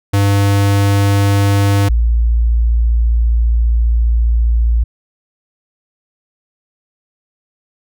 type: tone pair in turn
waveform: square / sine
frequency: 100 / 57.42 Hz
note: G2 / A#1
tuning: +35 / -25 cents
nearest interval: minor seventh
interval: 960 cents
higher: first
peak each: -10 / -9 dBFS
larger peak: second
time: 0.13-1.89 / 1.89-4.84 s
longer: second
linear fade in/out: 10 ms
effects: none